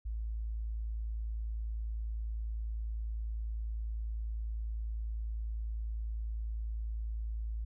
sine tone, 55 Hz, A1, in tune, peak -34 dBFS, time 0.05-7.65 s, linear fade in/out 10 ms, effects none

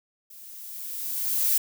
violet noise with level ramp, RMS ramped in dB -47 to -21 dBFS, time 0.3-1.58 s, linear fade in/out 5 ms, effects none

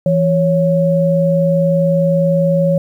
sine tone pair together, 167.12 / 554.4 Hz, E3 / C#5, +24 / 0 cents, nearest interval octave + major sixth, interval 2076 cents, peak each -13 dBFS, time 0.06-2.78 s, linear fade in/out 2 ms, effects 8-bit

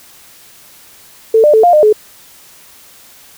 sine tone with pitch steps, 445.4 / 597 / 439.5 / 702 / 607 / 426.2 Hz, A4 / D5 / A4 / F5 / D#5 / G#4, +21 / +28 / -2 / +9 / -43 / +45 cents, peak -4 dBFS, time 1.34-1.928 s, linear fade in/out 5 ms, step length 98 ms, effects white hiss -41 dBFS RMS until 3.37 s

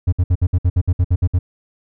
triangle tone bursts, 89.1 Hz, F2, 35 cents sharp, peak -9 dBFS, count 12, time 0.07-1.39 s, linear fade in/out 10 ms, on 55 ms, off 60 ms, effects none

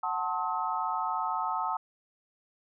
sine chord, F# diminished seventh, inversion none, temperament just, 740 / 888 / 1065.6 / 1278.7 Hz, F#5 / A5 / C6 / Eb6, 0 / +16 / +31 / +47 cents, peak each -35 / -32 / -36 / -33 dBFS, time 0.03-1.77 s, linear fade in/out 5 ms, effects none

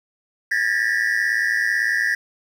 triangle tone cluster, 1631 / 1747 / 1825 / 1935 Hz, G#6 / A6 / A#6 / B6, -32 / -13 / -37 / -36 cents, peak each -22 dBFS, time 0.51-2.15 s, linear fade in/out 5 ms, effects 8-bit

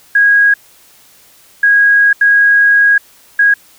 sine tone bursts at uneven times, 1645 Hz, G#6, 17 cents flat, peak -5 dBFS, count 4, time 0.15-0.54 / 1.63-2.13 / 2.21-2.98 / 3.39-3.54 s, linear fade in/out 5 ms, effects white hiss -45 dBFS RMS until 3.78 s

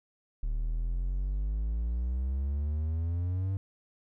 triangle exponential sweep, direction up, 36.71 to 98 Hz, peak -26 dBFS, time 0.43-3.57 s, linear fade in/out 0 ms, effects none

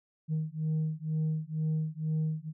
sine beating tone pair, 155.56 / 157.66 Hz, D#3 / D#3, 0 / +23 cents, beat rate 2.1 Hz, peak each -30 dBFS, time 0.28-2.53 s, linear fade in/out 50 ms, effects tanh soft clip ceiling -25 dBFS

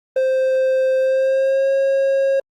triangle tone with pitch glide, 523.3 to 543 Hz, C5 to C#5, 0 to -36 cents, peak -12 dBFS, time 0.16-2.4 s, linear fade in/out 5 ms, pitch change +64 cents, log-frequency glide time 0.98-1.71 s, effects Opus 24 kbps

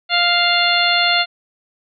harmonic tone with a mistuned harmonic, 698.5 Hz, F5, in tune, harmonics 1 / 2 / 3 / 4 / 5 / 6, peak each -20 / -20 / -20 / -20 / -20 / -20 dBFS, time 0.09-1.26 s, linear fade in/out 50 ms, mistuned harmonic 6, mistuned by +18 cents, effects none

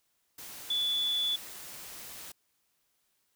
sine tone in noise, 3450 Hz, A7, 35 cents flat, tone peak -27 dBFS, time 0.7-1.36 s, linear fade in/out 5 ms, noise white, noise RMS -45 dBFS, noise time 0.38-2.32 s, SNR +15 dB, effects white hiss -75 dBFS RMS until 3.35 s

